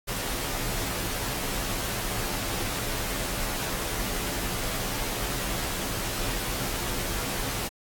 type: noise with comb filter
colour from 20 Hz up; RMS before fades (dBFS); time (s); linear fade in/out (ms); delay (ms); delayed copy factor
pink; -30; 0.07-7.69; 20; 13; -0.9
effects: AAC 64 kbps